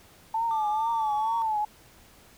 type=tone with vibrato; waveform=sine; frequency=880 Hz; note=A5; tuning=in tune; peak=-24 dBFS; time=0.34-1.65 s; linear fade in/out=5 ms; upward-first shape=triangle; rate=2.2 Hz; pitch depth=98 cents each way
type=tone with pitch glide; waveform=triangle; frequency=1189 to 1124.2 Hz; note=D6 to C#6; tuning=+21 to +24 cents; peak=-33 dBFS; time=0.51-1.42 s; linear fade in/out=0 ms; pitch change=-97 cents; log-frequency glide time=0.82-1.23 s
effects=pink hiss -55 dBFS RMS until 2.37 s